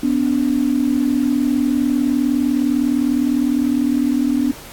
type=tone pair together; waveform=sine; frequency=250 / 289.8 Hz; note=B3 / D4; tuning=+21 / -23 cents; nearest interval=minor third; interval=256 cents; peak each=-17 dBFS; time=0.03-4.52 s; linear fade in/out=5 ms; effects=pink hiss -37 dBFS RMS until 4.72 s + AAC 64 kbps